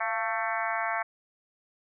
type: harmonic tone with a mistuned harmonic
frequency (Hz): 222.6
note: A3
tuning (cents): +20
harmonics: 3 / 4 / 5 / 6 / 7 / 8 / 9 / 10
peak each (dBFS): -33 / -34 / -35 / -36 / -36 / -37 / -38 / -38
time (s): 0-1.03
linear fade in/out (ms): 10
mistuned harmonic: 3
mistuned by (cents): +47
effects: none